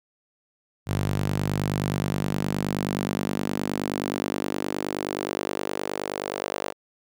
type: tone with high-pass filter sweep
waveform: sawtooth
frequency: 49.55 Hz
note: G1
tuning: 19 cents sharp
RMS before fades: -28 dBFS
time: 0.86-6.74 s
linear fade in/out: 50 ms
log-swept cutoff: 110 to 520 Hz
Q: 1.9
effects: none